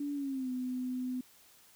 sine tone with pitch glide, 287.4 to 253.1 Hz, D4 to B3, -37 to +43 cents, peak -33 dBFS, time 0-1.21 s, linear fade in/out 5 ms, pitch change -220 cents, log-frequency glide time 0.14-0.5 s, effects white hiss -61 dBFS RMS until 1.75 s

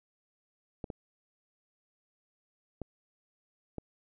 clicks, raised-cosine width 2 ms, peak -24 dBFS, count 4, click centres 0.842 / 0.902 / 2.817 / 3.783 s, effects none

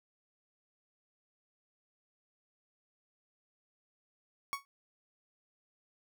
30% pulse tone with exponential decay, 1114 Hz, C#6, 8 cents sharp, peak -27 dBFS, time 4.53-4.65 s, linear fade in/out 0 ms, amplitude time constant 24 ms, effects none

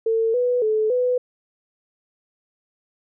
sine tone with pitch steps, 449.8 / 493 / 433.1 / 498.1 Hz, A4 / B4 / A4 / B4, +38 / -3 / -27 / +15 cents, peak -17 dBFS, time 0.06-1.18 s, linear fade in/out 5 ms, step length 280 ms, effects none

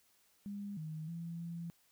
sine tone with pitch steps, 202.2 / 156.7 / 168.1 / 169.2 Hz, G#3 / D#3 / E3 / E3, -46 / +13 / +34 / +45 cents, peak -40 dBFS, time 0.46-1.7 s, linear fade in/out 0 ms, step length 310 ms, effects white hiss -71 dBFS RMS until 1.91 s

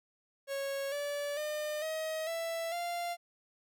45% pulse tone with pitch steps, 551 / 577.1 / 604.4 / 632.9 / 662.9 / 694.2 Hz, C#5 / D5 / D5 / D#5 / E5 / F5, -11 / -30 / +50 / +29 / +10 / -11 cents, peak -34 dBFS, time 0.47-3.17 s, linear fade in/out 50 ms, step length 450 ms, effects none

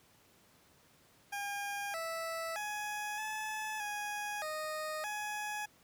20% pulse tone with pitch steps, 808 / 657 / 838 / 862 / 830 / 619 / 840 Hz, G#5 / E5 / G#5 / A5 / G#5 / D#5 / G#5, -48 / -6 / +15 / -36 / -1 / -9 / +19 cents, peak -32 dBFS, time 1.32-5.66 s, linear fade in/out 10 ms, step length 620 ms, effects pink hiss -65 dBFS RMS until 5.83 s + high-pass 80 Hz 12 dB/octave

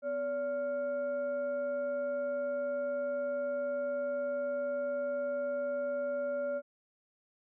sine tone with frequency modulation, 572 Hz, D5, 46 cents flat, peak -31 dBFS, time 0.02-6.62 s, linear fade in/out 50 ms, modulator 823 Hz, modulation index 0.42, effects none

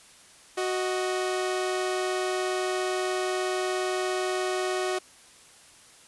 sawtooth tone pair together, 370 / 622.3 Hz, F#4 / D#5, 0 / 0 cents, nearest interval major sixth, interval 900 cents, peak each -23 / -29 dBFS, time 0.57-4.99 s, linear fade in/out 10 ms, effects white hiss -53 dBFS RMS until 6.07 s + resampled to 24000 Hz

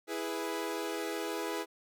sawtooth chord, E major, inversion none, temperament equal, 329.6 / 415.3 / 493.9 Hz, E4 / G#4 / B4, 0 / 0 / 0 cents, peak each -34 / -34 / -36 dBFS, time 0.07-1.66 s, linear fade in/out 50 ms, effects none

